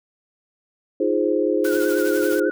sine chord, F minor seventh, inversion third, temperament equal, 311.1 / 349.2 / 415.3 / 523.3 Hz, Eb4 / F4 / Ab4 / C5, 0 / 0 / 0 / 0 cents, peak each -23 / -23 / -22 / -23 dBFS, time 1-2.5 s, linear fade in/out 5 ms
white noise with tremolo, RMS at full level -33 dBFS, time 1.64-2.4 s, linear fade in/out 5 ms, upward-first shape sine, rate 12 Hz, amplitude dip 40%
sine tone with vibrato, 1467 Hz, F#6, 15 cents flat, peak -28 dBFS, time 1.65-2.51 s, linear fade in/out 0 ms, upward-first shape triangle, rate 10 Hz, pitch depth 75 cents each way
effects none

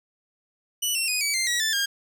15% pulse tone with pitch steps, 2960 / 2714 / 2489 / 2282 / 2093 / 1919.3 / 1760 / 1614 Hz, F#7 / E7 / D#7 / C#7 / C7 / B6 / A6 / G#6, 0 / +50 / 0 / +50 / 0 / -50 / 0 / -50 cents, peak -16 dBFS, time 0.82-1.86 s, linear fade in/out 10 ms, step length 130 ms, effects none

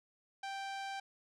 sawtooth tone with low-pass filter, 784 Hz, G5, in tune, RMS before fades -42 dBFS, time 0.43-1 s, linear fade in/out 5 ms, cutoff 5700 Hz, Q 0.75, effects none

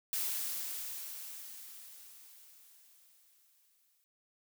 blue noise with exponential decay, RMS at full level -34 dBFS, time 0.13-4.04 s, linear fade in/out 0 ms, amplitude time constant 850 ms, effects none

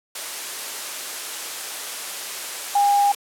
sine tone in noise, 810 Hz, G#5, 43 cents flat, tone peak -14 dBFS, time 2.75-3.12 s, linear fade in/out 5 ms, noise white, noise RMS -30 dBFS, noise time 0.15-3.15 s, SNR +13 dB, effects high-pass 400 Hz 12 dB/octave + low-pass 12000 Hz 12 dB/octave

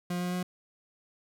40% pulse tone with pitch steps, 177.2 / 178.74 / 180.3 Hz, F3 / F3 / F#3, +25 / +40 / -45 cents, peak -29 dBFS, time 0.1-0.43 s, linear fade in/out 5 ms, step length 110 ms, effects none

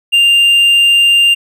triangle tone, 2794 Hz, F7, in tune, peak -4 dBFS, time 0.12-1.35 s, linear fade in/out 20 ms, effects none

